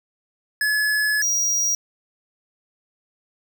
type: tone pair in turn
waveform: square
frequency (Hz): 1706 / 5738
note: G#6 / F8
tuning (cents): +46 / +46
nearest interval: octave + major sixth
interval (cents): 2100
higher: second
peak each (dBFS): -19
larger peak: neither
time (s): 0.61-1.22 / 1.22-1.75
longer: first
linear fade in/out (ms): 2
effects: none